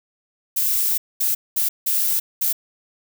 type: noise bursts at uneven times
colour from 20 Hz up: violet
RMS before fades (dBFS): -20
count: 5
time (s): 0.56-0.98 / 1.2-1.35 / 1.56-1.69 / 1.86-2.2 / 2.41-2.53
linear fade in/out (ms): 10
effects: none